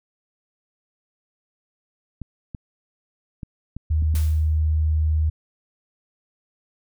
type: clicks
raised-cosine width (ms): 5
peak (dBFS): -20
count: 6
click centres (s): 2.217 / 2.548 / 3.432 / 3.766 / 4.024 / 4.142
type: tone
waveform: sine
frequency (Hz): 77.78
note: D#2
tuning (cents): 0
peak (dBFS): -17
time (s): 3.9-5.3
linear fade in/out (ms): 10
type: noise with exponential decay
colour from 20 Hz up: white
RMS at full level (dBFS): -34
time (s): 4.15-4.59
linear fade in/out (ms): 2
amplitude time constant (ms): 94
effects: none